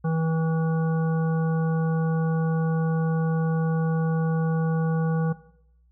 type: harmonic tone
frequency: 161.8 Hz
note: E3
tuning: 32 cents flat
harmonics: 1 / 3 / 5 / 7 / 9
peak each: -22 / -32 / -36 / -39 / -41 dBFS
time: 0.04-5.33 s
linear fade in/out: 10 ms
effects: noise-tail reverb RT60 0.8 s tail -17 dB re dry + added 60 Hz sine -57 dBFS peak until 5.91 s